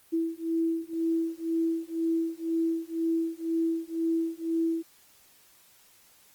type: beating tone pair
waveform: sine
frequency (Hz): 328.1 / 330.1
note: E4 / E4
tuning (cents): -8 / +2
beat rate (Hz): 2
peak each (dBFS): -29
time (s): 0.12-4.83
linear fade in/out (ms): 20
effects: white hiss -59 dBFS RMS until 6.34 s + Opus 24 kbps